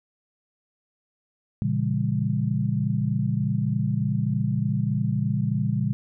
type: chord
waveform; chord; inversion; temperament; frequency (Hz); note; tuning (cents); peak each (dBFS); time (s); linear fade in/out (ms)
sine; A# diminished seventh; none; just; 116.54 / 139.85 / 167.82 / 201.4; A#2 / C#3 / E3 / G3; 0 / +16 / +31 / +47; -26 / -26 / -30 / -27; 1.62-5.93; 0
effects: none